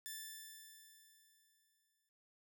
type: tone with exponential decay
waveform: 5% pulse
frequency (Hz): 1760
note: A6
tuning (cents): 0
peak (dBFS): -33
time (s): 0.06-2.09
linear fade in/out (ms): 0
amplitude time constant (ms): 440
effects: none